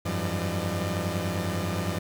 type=tone cluster; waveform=sawtooth; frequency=90.8 / 100.6 / 169.4 / 190.1 / 603 Hz; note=F#2 / G2 / E3 / F#3 / D5; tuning=-32 / +45 / +48 / +47 / +46 cents; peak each=-28 / -29 / -28 / -33 / -32 dBFS; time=0.05-1.99 s; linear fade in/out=10 ms; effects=none